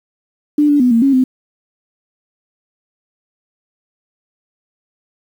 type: tone with pitch steps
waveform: sine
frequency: 296 / 290.1 / 248.8 / 230 / 274.4 / 257.6 Hz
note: D4 / D4 / B3 / A#3 / C#4 / C4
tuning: +14 / -21 / +13 / -23 / -17 / -27 cents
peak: -8 dBFS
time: 0.58-1.24 s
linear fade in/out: 5 ms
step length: 110 ms
effects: 7-bit